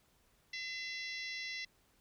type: harmonic tone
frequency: 678 Hz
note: E5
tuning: 49 cents sharp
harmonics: 3 / 4 / 5 / 6 / 7 / 8 / 9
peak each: -42 / -49 / -50 / -48 / -53 / -50 / -56 dBFS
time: 0.53-1.65 s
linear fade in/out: 5 ms
effects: pink hiss -71 dBFS RMS until 2 s